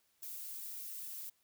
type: noise with flanger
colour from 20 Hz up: violet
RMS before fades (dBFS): -45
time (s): 0.22-1.3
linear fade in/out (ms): 10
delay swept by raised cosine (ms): 1.1 to 4.7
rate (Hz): 2.4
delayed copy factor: +0.55
effects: white hiss -75 dBFS RMS until 1.43 s